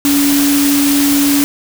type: tone in noise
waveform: sine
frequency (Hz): 283.7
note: C#4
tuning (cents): +40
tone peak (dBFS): -10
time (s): 0.05-1.44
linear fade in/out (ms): 0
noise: white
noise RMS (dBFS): -17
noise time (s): 0.05-1.44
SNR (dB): +4
effects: none